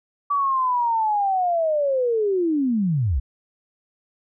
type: linear sweep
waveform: sine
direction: down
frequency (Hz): 1154 to 55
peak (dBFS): -18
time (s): 0.3-3.2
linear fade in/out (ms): 10
effects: none